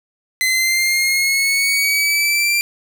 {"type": "linear sweep", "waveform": "sawtooth", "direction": "up", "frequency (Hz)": [2040, 2371], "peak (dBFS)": -11, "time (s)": [0.41, 2.61], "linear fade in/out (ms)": 0, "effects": []}